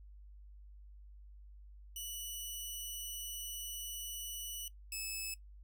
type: tone pair in turn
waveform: 10% pulse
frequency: 2955 / 2601 Hz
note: F#7 / E7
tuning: -3 / -24 cents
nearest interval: major second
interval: 221 cents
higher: first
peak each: -33 / -31 dBFS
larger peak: second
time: 1.96-4.68 / 4.92-5.34 s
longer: first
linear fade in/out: 2 ms
effects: noise-tail reverb RT60 0.1 s tail -17 dB re dry + added 50 Hz sine -52 dBFS peak until 5.63 s